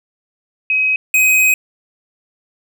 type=tone pair in turn; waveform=sine / square; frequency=2536 / 2521 Hz; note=D#7 / D#7; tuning=+32 / +22 cents; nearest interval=unison; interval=10 cents; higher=first; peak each=-12 / -10 dBFS; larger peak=second; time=0.7-0.96 / 1.14-1.54 s; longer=second; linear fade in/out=2 ms; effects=none